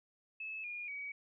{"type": "tone with pitch steps", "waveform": "sine", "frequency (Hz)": [2602, 2428, 2265], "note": ["E7", "D#7", "C#7"], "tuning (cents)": [-23, -43, 37], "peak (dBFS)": -40, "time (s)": [0.4, 1.12], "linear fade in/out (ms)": 5, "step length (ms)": 240, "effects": []}